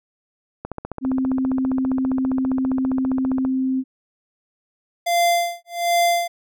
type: click train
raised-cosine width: 1 ms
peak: -15 dBFS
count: 43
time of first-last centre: 0.65-3.45 s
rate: 15 Hz
type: tone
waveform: sine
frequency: 261.6 Hz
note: C4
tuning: in tune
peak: -18 dBFS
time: 1.01-3.84 s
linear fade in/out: 50 ms
type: tone with tremolo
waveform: square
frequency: 691 Hz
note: F5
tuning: 19 cents flat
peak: -15 dBFS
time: 5.06-6.28 s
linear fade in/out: 10 ms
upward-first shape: sine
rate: 1.3 Hz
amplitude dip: 100%
effects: none